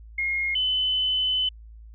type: tone pair in turn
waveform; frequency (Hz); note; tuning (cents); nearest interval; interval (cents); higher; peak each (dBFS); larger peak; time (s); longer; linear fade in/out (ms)
sine; 2146 / 3024; C7 / F#7; +43 / +37; tritone; 594; second; -23 / -21; second; 0.18-0.55 / 0.55-1.49; second; 5
effects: added 55 Hz sine -42 dBFS peak until 1.94 s